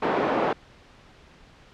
white band-pass noise, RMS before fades -24 dBFS, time 0.02-0.53 s, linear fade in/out 5 ms, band 260 to 790 Hz, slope 12 dB/octave, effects pink hiss -52 dBFS RMS until 1.73 s + low-pass 4000 Hz 12 dB/octave

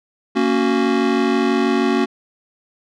square chord, F# major, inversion first, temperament just, 231.2 / 277.5 / 370 Hz, A#3 / C#4 / F#4, -14 / +2 / 0 cents, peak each -20 dBFS, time 0.35-2.06 s, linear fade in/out 20 ms, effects low-pass 4000 Hz 12 dB/octave

